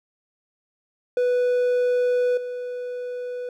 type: tone with level steps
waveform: triangle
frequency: 493.9 Hz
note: B4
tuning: in tune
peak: -16 / -26 dBFS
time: 1.17-3.49 s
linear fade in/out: 2 ms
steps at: 2.37 s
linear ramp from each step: 5 ms
effects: none